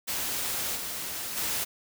white noise with level steps, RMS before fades -31 / -35 / -30 dBFS, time 0.07-1.65 s, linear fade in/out 20 ms, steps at 0.75 / 1.36 s, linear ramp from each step 20 ms, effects none

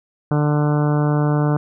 harmonic tone, 148.4 Hz, D3, 18 cents sharp, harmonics 1 / 2 / 3 / 4 / 5 / 6 / 7 / 8 / 9 / 10, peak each -16 / -22 / -26 / -28 / -30 / -32 / -33 / -34 / -35 / -36 dBFS, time 0.31-1.57 s, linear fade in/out 2 ms, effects none

